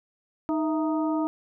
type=harmonic tone with a mistuned harmonic; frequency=311.2 Hz; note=D#4; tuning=in tune; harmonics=1 / 2 / 3 / 4; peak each=-24 / -32 / -33 / -37 dBFS; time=0.49-1.27 s; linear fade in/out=0 ms; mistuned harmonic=2; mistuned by=+95 cents; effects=none